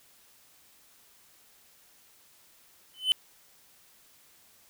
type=tone with exponential growth; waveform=triangle; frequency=3033 Hz; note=F#7; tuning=42 cents sharp; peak=-15 dBFS; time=2.94-3.12 s; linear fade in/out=0 ms; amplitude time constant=37 ms; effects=white hiss -60 dBFS RMS until 4.69 s